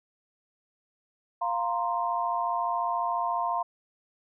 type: chord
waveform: sine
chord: F suspended fourth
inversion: none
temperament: equal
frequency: 698.5 / 932.3 / 1046.5 Hz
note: F5 / Bb5 / C6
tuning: 0 / 0 / 0 cents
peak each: -30 dBFS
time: 1.41-3.63 s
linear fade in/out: 10 ms
effects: none